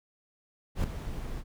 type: noise with ADSR envelope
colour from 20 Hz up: brown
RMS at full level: -25 dBFS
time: 0.75-1.44 s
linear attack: 89 ms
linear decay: 4 ms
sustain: -11 dB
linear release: 57 ms
effects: none

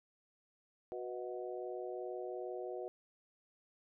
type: harmonic tone with a mistuned harmonic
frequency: 122.6 Hz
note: B2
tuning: 12 cents flat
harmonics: 3 / 4 / 5 / 6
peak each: -43 / -45 / -47 / -49 dBFS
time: 0.92-2.88 s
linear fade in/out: 0 ms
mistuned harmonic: 5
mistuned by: +47 cents
effects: none

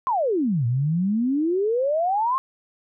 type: exponential two-way sweep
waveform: sine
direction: down then up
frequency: 1088 to 114.5 to 1088 Hz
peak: -19 dBFS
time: 0.07-2.38 s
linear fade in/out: 0 ms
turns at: 0.66 s
effects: none

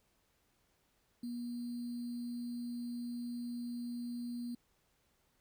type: tone with sample-and-hold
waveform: sine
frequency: 240.4 Hz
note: B3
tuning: 46 cents flat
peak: -38 dBFS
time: 1.23-4.55 s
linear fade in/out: 5 ms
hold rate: 4410 Hz
effects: pink hiss -75 dBFS RMS until 5.4 s

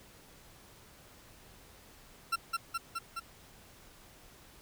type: tone with echo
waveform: 40% pulse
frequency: 1355 Hz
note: E6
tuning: 47 cents sharp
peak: -27 dBFS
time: 2.32-2.36 s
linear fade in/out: 10 ms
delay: 210 ms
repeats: 4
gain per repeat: -2 dB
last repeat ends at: 3.2 s
effects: pink hiss -57 dBFS RMS until 4.61 s

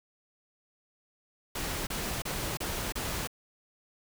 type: noise bursts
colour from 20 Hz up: pink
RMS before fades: -34 dBFS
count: 5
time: 1.55-3.274 s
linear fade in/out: 5 ms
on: 320 ms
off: 31 ms
effects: none

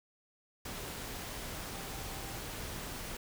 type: tone in noise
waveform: sine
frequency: 784 Hz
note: G5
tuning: in tune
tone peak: -52 dBFS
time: 1.73-2.39 s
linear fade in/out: 5 ms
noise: pink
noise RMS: -42 dBFS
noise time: 0.65-3.17 s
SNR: -13 dB
effects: none

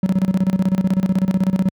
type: tone with tremolo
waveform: triangle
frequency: 188.3 Hz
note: F#3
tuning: 31 cents sharp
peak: -10 dBFS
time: 0.03-1.69 s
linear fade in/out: 2 ms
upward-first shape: square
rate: 16 Hz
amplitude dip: 80%
effects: high-pass 80 Hz 12 dB/octave

